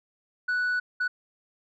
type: tone bursts at uneven times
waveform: sine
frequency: 1480 Hz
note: F#6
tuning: in tune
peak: -21 dBFS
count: 2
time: 0.48-0.8 / 1-1.08 s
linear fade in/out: 10 ms
effects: tanh soft clip ceiling -23 dBFS